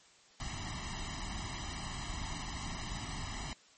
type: noise with comb filter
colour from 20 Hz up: pink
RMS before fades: -40 dBFS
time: 0.4-3.53 s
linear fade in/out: 0 ms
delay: 1 ms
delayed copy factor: +0.95
effects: white hiss -62 dBFS RMS until 3.77 s + MP3 32 kbps